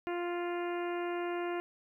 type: harmonic tone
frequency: 349.2 Hz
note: F4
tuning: in tune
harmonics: 1 / 2 / 3 / 4 / 5 / 6 / 7 / 8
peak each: -34 / -40 / -44 / -46 / -48 / -50 / -51 / -52 dBFS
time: 0.07-1.6 s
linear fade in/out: 0 ms
effects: 12-bit